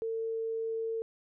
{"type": "tone", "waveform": "sine", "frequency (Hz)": 450.5, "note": "A4", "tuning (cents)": 41, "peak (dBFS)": -31, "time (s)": [0.02, 1.02], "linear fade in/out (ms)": 0, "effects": []}